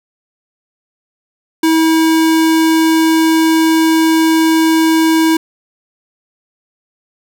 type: tone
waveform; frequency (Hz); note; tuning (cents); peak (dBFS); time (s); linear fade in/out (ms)
square; 322.1; E4; -40; -9; 1.63-5.37; 5
effects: none